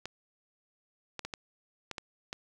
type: clicks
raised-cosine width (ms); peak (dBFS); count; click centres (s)
0.2; -20; 7; 0.056 / 1.193 / 1.25 / 1.338 / 1.913 / 1.982 / 2.329
effects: 8-bit